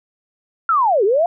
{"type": "linear two-way sweep", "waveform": "sine", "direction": "down then up", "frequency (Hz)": [1389, 370, 712], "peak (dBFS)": -12, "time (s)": [0.69, 1.26], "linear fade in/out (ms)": 2, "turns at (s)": 1.04, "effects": []}